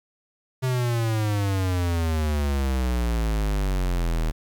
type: exponential sweep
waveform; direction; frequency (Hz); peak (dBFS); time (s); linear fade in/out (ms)
square; down; 130.8 to 38.89; -22; 0.62-4.32; 20
effects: 10-bit